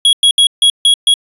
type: tone bursts at uneven times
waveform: square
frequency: 3322 Hz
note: G#7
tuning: in tune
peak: -6 dBFS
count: 6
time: 0.05-0.13 / 0.23-0.31 / 0.38-0.47 / 0.62-0.7 / 0.85-0.94 / 1.07-1.14 s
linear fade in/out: 2 ms
effects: resampled to 24000 Hz